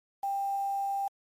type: tone with quantisation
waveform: sine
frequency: 792 Hz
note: G5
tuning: 18 cents sharp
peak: -28 dBFS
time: 0.23-1.08 s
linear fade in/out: 5 ms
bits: 8
effects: MP3 64 kbps